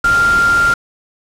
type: tone in noise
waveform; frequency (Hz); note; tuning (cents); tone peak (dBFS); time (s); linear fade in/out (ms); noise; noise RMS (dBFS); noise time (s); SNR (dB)
sine; 1393; F6; -5; -9; 0.04-0.74; 5; pink; -23; 0.04-0.74; +11
effects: low-pass 9000 Hz 12 dB/octave